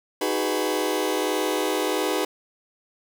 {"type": "chord", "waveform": "sawtooth", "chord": "G# minor seventh", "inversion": "second", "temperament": "just", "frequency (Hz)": [311.5, 373.8, 415.3, 498.4], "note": ["D#4", "F#4", "G#4", "B4"], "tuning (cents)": [2, 18, 0, 16], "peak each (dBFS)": -24, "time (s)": [0.21, 2.25], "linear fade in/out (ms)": 5, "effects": ["7-bit"]}